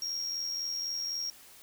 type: tone with amplitude modulation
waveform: triangle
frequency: 5588 Hz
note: F8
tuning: in tune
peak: -29 dBFS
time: 0.02-1.3 s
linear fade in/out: 2 ms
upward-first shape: sine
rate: 83.9 Hz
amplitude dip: 45%
effects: white hiss -54 dBFS RMS until 1.62 s